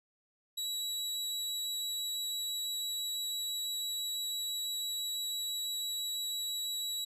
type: tone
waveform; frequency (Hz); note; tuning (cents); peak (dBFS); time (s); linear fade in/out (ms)
sawtooth; 3902; B7; -22; -31; 0.57-7.05; 10
effects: resampled to 32000 Hz